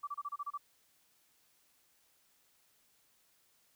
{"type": "tone bursts", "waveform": "sine", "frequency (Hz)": 1159, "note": "D6", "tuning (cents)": -23, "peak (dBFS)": -36, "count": 8, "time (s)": [0.03, 0.577], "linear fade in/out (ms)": 10, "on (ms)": 43, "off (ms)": 29, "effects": ["white hiss -71 dBFS RMS until 3.75 s"]}